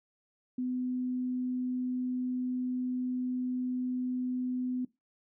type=tone; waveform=sine; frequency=251.9 Hz; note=B3; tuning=34 cents sharp; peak=-30 dBFS; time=0.58-4.85 s; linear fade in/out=5 ms; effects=noise-tail reverb RT60 0.2 s tail -19 dB re dry